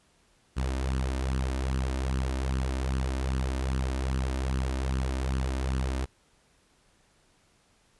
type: tone with flanger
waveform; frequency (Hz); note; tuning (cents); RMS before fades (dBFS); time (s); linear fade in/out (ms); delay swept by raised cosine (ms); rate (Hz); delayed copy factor
sawtooth; 65.41; C2; 0; -29; 0.56-6.06; 20; 0.65 to 3.35; 2.5; +0.6
effects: pink hiss -65 dBFS RMS until 7.99 s + resampled to 24000 Hz